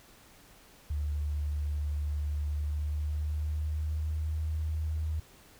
sine tone with pitch glide, 73.9 to 78.11 Hz, D2 to D#2, +11 to +7 cents, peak -29 dBFS, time 0.9-5.2 s, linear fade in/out 5 ms, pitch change +96 cents, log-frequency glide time 2.47-4.43 s, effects pink hiss -57 dBFS RMS until 5.59 s

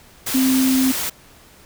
sine tone in noise, 261.6 Hz, C4, in tune, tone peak -14 dBFS, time 0.34-0.92 s, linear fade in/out 10 ms, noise white, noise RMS -24 dBFS, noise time 0.26-1.1 s, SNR +7 dB, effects pink hiss -48 dBFS RMS until 1.65 s

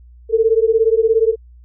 sine beating tone pair, 440 / 457 Hz, A4 / A#4, 0 / -34 cents, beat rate 17 Hz, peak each -14 / -14 dBFS, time 0.29-1.36 s, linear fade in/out 50 ms, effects added 60 Hz sine -40 dBFS peak until 1.64 s

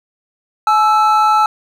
triangle tone pair together, 853 / 1321.3 Hz, G#5 / E6, +46 / +4 cents, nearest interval minor sixth, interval 758 cents, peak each -10 dBFS, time 0.67-1.46 s, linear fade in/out 2 ms, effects none

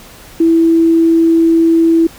sine tone, 329.6 Hz, E4, in tune, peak -6 dBFS, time 0.4-2.07 s, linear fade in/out 5 ms, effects pink hiss -37 dBFS RMS until 2.18 s

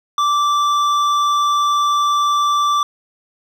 sine tone with hard clipping, 1169 Hz, D6, 8 cents flat, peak -15 dBFS, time 0.18-2.83 s, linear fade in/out 2 ms, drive 9 dB, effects none

